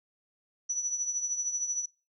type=tone with tremolo; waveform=sine; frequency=5920 Hz; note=F#8; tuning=in tune; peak=-26 dBFS; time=0.69-1.86 s; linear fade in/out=10 ms; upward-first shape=triangle; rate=13 Hz; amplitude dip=70%; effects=noise-tail reverb RT60 0.3 s tail -24 dB re dry